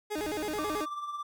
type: tone with vibrato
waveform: 30% pulse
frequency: 359.4 Hz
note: F4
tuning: 50 cents sharp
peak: -29 dBFS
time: 0.1-0.86 s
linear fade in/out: 20 ms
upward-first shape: square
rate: 9.2 Hz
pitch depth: 270 cents each way
type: noise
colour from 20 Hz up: pink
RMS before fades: -46 dBFS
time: 0.17-0.83 s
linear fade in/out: 10 ms
type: tone with tremolo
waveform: triangle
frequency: 1174.7 Hz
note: D6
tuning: in tune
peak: -30 dBFS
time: 0.58-1.23 s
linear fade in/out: 5 ms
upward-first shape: triangle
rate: 18 Hz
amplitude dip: 60%
effects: none